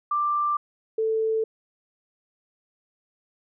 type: tone pair in turn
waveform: sine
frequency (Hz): 1181 / 442.4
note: D6 / A4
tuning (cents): +9 / +9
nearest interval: octave + perfect fourth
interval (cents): 1700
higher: first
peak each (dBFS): -21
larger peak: neither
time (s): 0.11-0.57 / 0.98-1.44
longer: neither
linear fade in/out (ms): 5
effects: none

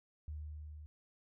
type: tone with level ramp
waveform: sine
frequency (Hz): 75.8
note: D#2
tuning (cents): -45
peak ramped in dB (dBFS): -40 to -48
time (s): 0.28-0.86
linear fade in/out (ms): 0
effects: none

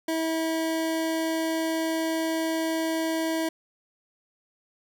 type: tone pair together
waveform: square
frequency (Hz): 323.5 / 647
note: E4 / E5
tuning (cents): -32 / -32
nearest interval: octave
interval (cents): 1200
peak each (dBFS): -27 / -31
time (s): 0.08-3.49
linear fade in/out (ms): 5
effects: none

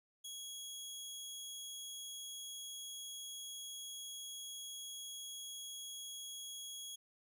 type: tone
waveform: 20% pulse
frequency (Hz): 3322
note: G#7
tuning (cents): 0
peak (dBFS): -40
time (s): 0.24-6.96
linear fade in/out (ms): 10
effects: none

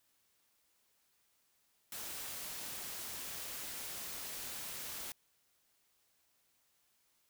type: noise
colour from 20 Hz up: white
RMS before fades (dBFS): -44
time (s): 1.92-5.12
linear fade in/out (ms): 2
effects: white hiss -75 dBFS RMS until 7.29 s

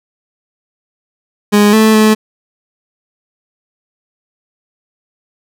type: tone with pitch steps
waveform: 30% pulse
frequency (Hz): 206.9 / 218.8 / 216.2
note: G#3 / A3 / A3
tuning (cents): -6 / -9 / -30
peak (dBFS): -3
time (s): 1.52-2.15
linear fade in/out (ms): 20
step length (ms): 210
effects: none

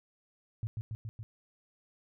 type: tone with echo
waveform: sine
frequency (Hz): 110.3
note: A2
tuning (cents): +5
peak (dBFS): -31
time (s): 0.63-0.67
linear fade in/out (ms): 0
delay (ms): 140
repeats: 4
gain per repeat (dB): -2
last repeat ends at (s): 1.23
effects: none

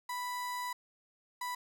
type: tone bursts at uneven times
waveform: 35% pulse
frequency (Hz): 987.8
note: B5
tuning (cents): 0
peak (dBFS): -34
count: 2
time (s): 0.09-0.73 / 1.41-1.55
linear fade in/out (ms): 5
effects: 10-bit

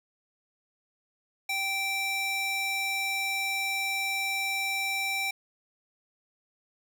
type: tone with high-pass filter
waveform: square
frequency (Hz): 780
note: G5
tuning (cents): -9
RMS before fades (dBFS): -30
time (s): 1.49-5.31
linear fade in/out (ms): 5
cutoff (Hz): 1700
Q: 2.8
effects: none

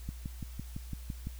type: click train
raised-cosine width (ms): 5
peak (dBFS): -25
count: 8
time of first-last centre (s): 0.09-1.27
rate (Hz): 5.93
effects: added 60 Hz sine -42 dBFS peak until 1.39 s + white hiss -56 dBFS RMS until 1.39 s

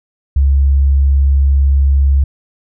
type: tone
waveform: sine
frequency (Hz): 68.9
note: C#2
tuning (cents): -10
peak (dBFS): -7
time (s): 0.36-2.24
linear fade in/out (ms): 5
effects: none

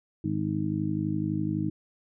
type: harmonic tone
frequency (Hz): 51.91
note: G#1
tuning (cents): 0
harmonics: 2 / 3 / 4 / 5 / 6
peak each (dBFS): -34 / -31 / -33 / -38 / -30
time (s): 0.24-1.7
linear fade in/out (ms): 5
effects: none

